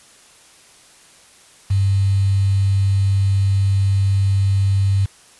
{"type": "tone with quantisation", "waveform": "sine", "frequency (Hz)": 98, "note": "G2", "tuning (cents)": 0, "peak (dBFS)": -13, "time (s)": [1.7, 5.06], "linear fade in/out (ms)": 10, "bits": 6, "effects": ["white hiss -48 dBFS RMS until 5.39 s", "resampled to 24000 Hz"]}